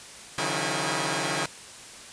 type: tone cluster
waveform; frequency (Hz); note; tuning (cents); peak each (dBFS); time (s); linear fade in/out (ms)
5% pulse; 139.5 / 155.6 / 179.6 / 326 / 813; C#3 / D#3 / F3 / E4 / G#5; +11 / 0 / +49 / -19 / -37; -21; 0.38-1.46; 2
effects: white hiss -44 dBFS RMS until 2.12 s + resampled to 22050 Hz